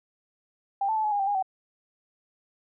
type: tone with pitch steps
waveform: sine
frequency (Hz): 793 / 879 / 869 / 848 / 816 / 781 / 818 / 762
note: G5 / A5 / A5 / G#5 / G#5 / G5 / G#5 / G5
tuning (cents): +20 / -2 / -22 / +36 / -31 / -7 / -26 / -49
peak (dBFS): -23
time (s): 0.81-1.426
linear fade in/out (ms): 5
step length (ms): 77
effects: none